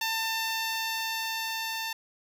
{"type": "tone with level ramp", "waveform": "10% pulse", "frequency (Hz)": 896, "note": "A5", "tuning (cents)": 31, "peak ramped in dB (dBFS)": [-19, -23], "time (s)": [0.01, 1.93], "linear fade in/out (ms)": 5, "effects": []}